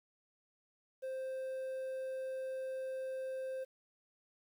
triangle tone with quantisation, 524 Hz, C5, 2 cents sharp, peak -36 dBFS, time 1.02-3.65 s, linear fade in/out 20 ms, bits 11, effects none

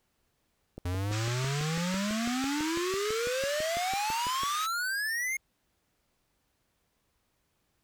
click train, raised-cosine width 2 ms, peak -27 dBFS, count 23, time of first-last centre 0.78-4.434 s, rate 6.02 Hz
square exponential sweep, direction up, 86.8 to 2166 Hz, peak -30 dBFS, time 0.85-5.37 s, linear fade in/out 5 ms
pink band-pass noise, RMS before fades -39 dBFS, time 1.11-4.67 s, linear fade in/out 20 ms, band 1100 to 8200 Hz, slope 96 dB/octave
effects pink hiss -75 dBFS RMS until 7.83 s

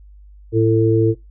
harmonic tone, 111.6 Hz, A2, 25 cents sharp, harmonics 1 / 3 / 4, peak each -16 / -16 / -16 dBFS, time 0.52-1.15 s, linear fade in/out 50 ms, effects noise-tail reverb RT60 0.2 s tail -22 dB re dry + added 50 Hz sine -40 dBFS peak until 1.3 s

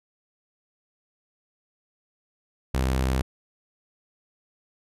sawtooth tone, 65 Hz, C2, 11 cents flat, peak -18 dBFS, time 2.74-3.22 s, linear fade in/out 5 ms, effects resampled to 32000 Hz

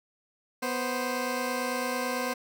15% pulse tone pair together, 246.9 / 522.8 Hz, B3 / C5, 0 / -1 cents, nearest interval octave + minor second, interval 1299 cents, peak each -25 dBFS, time 0.62-2.34 s, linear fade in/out 10 ms, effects none

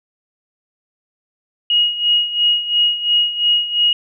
sine tone with tremolo, 2885 Hz, F#7, 44 cents flat, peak -10 dBFS, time 1.7-3.93 s, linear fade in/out 2 ms, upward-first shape sine, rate 2.9 Hz, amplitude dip 75%, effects none

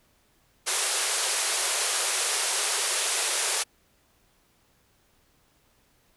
white band-pass noise, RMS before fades -27 dBFS, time 0.66-3.64 s, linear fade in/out 20 ms, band 360 to 11000 Hz, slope 96 dB/octave, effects pink hiss -65 dBFS RMS until 6.16 s

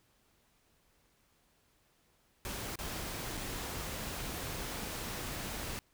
pink noise with dropouts, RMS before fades -40 dBFS, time 2.45-5.79 s, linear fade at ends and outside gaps 0 ms, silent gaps 2.756-2.789 / 3.371-3.375 s, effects pink hiss -71 dBFS RMS until 5.93 s

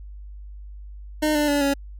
25% pulse tone with pitch steps, 305.6 / 296.6 / 287.8 / 279.3 Hz, D#4 / D4 / D4 / C#4, -31 / +17 / -35 / +13 cents, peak -15 dBFS, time 1.22-1.74 s, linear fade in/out 10 ms, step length 130 ms, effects added 50 Hz sine -36 dBFS peak until 1.99 s

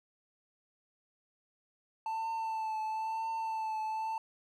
triangle tone with vibrato, 885 Hz, A5, 10 cents sharp, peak -31 dBFS, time 2.06-4.18 s, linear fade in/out 2 ms, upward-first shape triangle, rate 1 Hz, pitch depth 32 cents each way, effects none

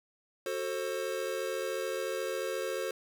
square chord, F# diminished, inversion none, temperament just, 370 / 444 / 532.8 Hz, F#4 / A4 / C5, 0 / +16 / +31 cents, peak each -39 / -38 / -36 dBFS, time 0.46-2.91 s, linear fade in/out 2 ms, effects none

